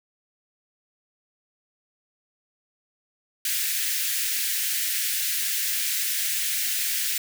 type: high-pass noise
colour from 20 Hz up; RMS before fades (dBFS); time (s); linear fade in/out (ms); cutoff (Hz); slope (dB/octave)
white; -26; 3.45-7.18; 2; 1600; 48
effects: none